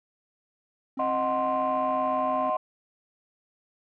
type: tone with pitch glide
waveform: triangle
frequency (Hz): 264.6 to 261.9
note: C4 to C4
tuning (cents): +20 to +2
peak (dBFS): -30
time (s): 0.97-2.5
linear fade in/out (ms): 5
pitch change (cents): -18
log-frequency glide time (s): 1.54-2.13
type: chord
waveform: sine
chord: C diminished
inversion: first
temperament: equal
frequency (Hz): 622.3 / 740 / 1046.5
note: Eb5 / Gb5 / C6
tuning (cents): 0 / 0 / 0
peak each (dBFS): -27 / -28 / -26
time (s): 0.99-2.57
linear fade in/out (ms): 5
effects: tanh soft clip ceiling -18 dBFS